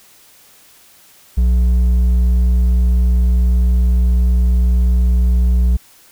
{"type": "tone with hard clipping", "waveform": "sine", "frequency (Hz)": 60.8, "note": "B1", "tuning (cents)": -26, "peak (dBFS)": -11, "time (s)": [1.37, 5.77], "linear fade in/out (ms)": 10, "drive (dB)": 4, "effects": ["white hiss -47 dBFS RMS until 6.11 s"]}